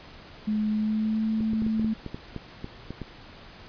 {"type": "tone with pitch glide", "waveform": "sine", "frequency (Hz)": [213.3, 219.9], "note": ["G#3", "A3"], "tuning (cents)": [46, -1], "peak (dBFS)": -23, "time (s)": [0.47, 1.94], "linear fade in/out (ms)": 10, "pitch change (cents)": 53, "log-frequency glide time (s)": [0.7, 1.25]}
{"type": "clicks", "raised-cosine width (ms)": 3, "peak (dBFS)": -21, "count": 12, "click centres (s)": [1.407, 1.534, 1.621, 1.665, 1.796, 1.846, 2.063, 2.145, 2.363, 2.644, 2.906, 3.017]}
{"effects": ["pink hiss -47 dBFS RMS until 3.68 s", "resampled to 11025 Hz"]}